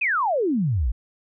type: exponential sweep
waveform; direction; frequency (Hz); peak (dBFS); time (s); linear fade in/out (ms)
sine; down; 2633 to 49.13; -19; 0.01-0.92; 10
effects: none